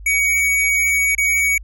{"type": "tone with dropouts", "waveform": "square", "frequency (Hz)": 2251, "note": "C#7", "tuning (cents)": 26, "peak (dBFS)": -15, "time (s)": [0.06, 1.58], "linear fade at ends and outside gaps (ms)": 5, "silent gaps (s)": [1.151, 1.18], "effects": ["added 50 Hz sine -33 dBFS peak until 1.63 s"]}